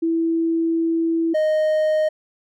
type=tone pair in turn; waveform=sine / triangle; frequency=329.6 / 619.9 Hz; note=E4 / D#5; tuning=0 / -7 cents; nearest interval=major seventh; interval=1093 cents; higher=second; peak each=-17 / -14 dBFS; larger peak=second; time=0.02-1.34 / 1.34-2.09 s; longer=first; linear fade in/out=10 ms; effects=none